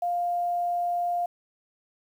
sine tone with quantisation, 701 Hz, F5, 6 cents sharp, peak -24 dBFS, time 0.02-1.26 s, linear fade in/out 5 ms, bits 9, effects none

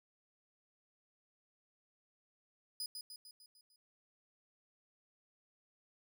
sawtooth tone with echo, 4978 Hz, D#8, in tune, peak -36 dBFS, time 2.8-2.86 s, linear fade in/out 2 ms, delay 150 ms, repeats 6, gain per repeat -5 dB, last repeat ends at 3.76 s, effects none

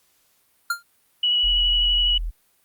square tone with exponential decay, 1395 Hz, F6, 2 cents flat, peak -18 dBFS, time 0.7-0.83 s, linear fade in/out 5 ms, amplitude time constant 27 ms
sine tone with vibrato, 2932 Hz, F#7, 16 cents flat, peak -17 dBFS, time 1.23-2.18 s, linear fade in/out 5 ms, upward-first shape square, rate 12 Hz, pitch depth 10 cents each way
sine tone, 41.2 Hz, E1, in tune, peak -24 dBFS, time 1.43-2.31 s, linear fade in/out 20 ms
effects white hiss -63 dBFS RMS until 2.64 s + Opus 48 kbps

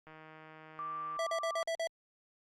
click train, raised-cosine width 0.5 ms, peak -38 dBFS, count 173, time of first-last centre 0.07-1.166 s, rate 157 Hz
sine tone, 1174.7 Hz, D6, in tune, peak -37 dBFS, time 0.79-1.63 s, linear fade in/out 0 ms
square tone bursts, 659.3 Hz, E5, in tune, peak -33 dBFS, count 6, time 1.19-1.872 s, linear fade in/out 2 ms, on 77 ms, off 44 ms
effects low-pass 8000 Hz 12 dB/octave + Opus 48 kbps

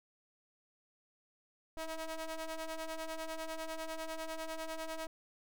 sawtooth ring-modulated tone, 320 Hz, D#4, 49 cents sharp, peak -32 dBFS, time 1.77-5.07 s, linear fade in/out 2 ms, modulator 325 Hz, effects none

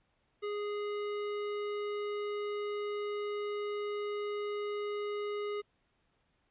sine tone with hard clipping, 414 Hz, G#4, 5 cents flat, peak -36 dBFS, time 0.42-5.62 s, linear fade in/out 20 ms, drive 18 dB, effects pink hiss -75 dBFS RMS until 6.5 s + resampled to 8000 Hz

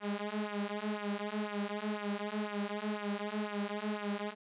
sawtooth tone with flanger, 207.7 Hz, G#3, in tune, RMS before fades -37 dBFS, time 0-4.35 s, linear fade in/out 50 ms, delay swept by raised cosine 0.22 to 5.62 ms, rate 2 Hz, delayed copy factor -1, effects resampled to 8000 Hz

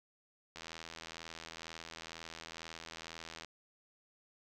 click train, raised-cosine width 0.2 ms, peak -28 dBFS, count 238, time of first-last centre 0.56-3.447 s, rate 82.1 Hz, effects none

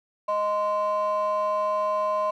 triangle ring-modulated tone, 830.6 Hz, G#5, in tune, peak -16 dBFS, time 0.28-2.31 s, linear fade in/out 10 ms, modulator 207 Hz, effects tanh soft clip ceiling -17 dBFS

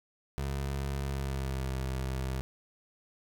25% pulse tone with pitch glide, 68.7 to 65.48 Hz, C#2 to C2, -15 to +2 cents, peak -28 dBFS, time 0.38-2.41 s, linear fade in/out 0 ms, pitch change -83 cents, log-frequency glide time 1.06-1.74 s, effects none

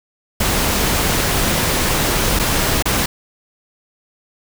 pink noise with dropouts, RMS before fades -17 dBFS, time 0.4-3.06 s, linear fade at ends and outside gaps 5 ms, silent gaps 2.391-2.395 / 2.825-2.855 s, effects none

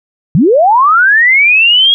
sine linear sweep, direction up, 130 to 3322 Hz, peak -4 dBFS, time 0.35-1.94 s, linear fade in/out 0 ms, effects none

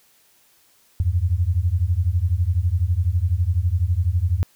sine beating tone pair, 82.41 / 94.41 Hz, E2 / F#2, 0 / +35 cents, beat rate 12 Hz, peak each -20 dBFS, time 1-4.43 s, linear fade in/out 0 ms, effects white hiss -58 dBFS RMS until 4.55 s

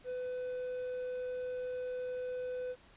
triangle tone, 502 Hz, B4, 28 cents sharp, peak -34 dBFS, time 0.04-2.76 s, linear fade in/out 50 ms, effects pink hiss -61 dBFS RMS until 2.96 s + resampled to 8000 Hz

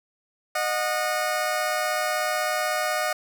20% pulse tone pair together, 613.9 / 730 Hz, D#5 / F#5, -23 / -24 cents, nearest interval minor third, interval 299 cents, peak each -21 / -22 dBFS, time 0.55-3.13 s, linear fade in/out 5 ms, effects none

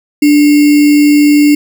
sine tone with sample-and-hold, 293.7 Hz, D4, in tune, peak -3 dBFS, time 0.22-1.55 s, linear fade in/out 5 ms, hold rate 2450 Hz, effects none

